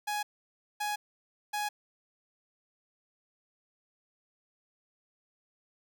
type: tone bursts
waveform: sawtooth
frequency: 834 Hz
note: G#5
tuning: 7 cents sharp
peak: -27 dBFS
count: 3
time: 0.07-1.69 s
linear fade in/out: 10 ms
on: 160 ms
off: 570 ms
effects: none